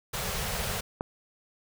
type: band-stop noise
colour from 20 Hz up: pink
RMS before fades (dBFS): -32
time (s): 0.13-0.81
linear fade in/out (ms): 10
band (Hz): 220 to 390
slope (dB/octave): 96
type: click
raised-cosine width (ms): 1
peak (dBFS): -16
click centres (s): 1.009
effects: none